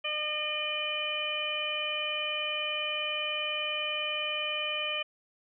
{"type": "harmonic tone with a mistuned harmonic", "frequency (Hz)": 605, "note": "D#5", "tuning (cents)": -49, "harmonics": [1, 2, 3, 4, 5], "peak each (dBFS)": [-38, -40, -43, -34, -33], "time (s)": [0.04, 5.03], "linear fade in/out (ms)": 10, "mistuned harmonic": 3, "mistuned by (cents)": 15, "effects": []}